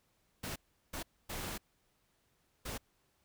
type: noise bursts at uneven times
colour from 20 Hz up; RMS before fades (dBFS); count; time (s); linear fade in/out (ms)
pink; -41; 4; 0.43-0.56 / 0.93-1.03 / 1.29-1.58 / 2.65-2.78; 10
effects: pink hiss -75 dBFS RMS until 3.24 s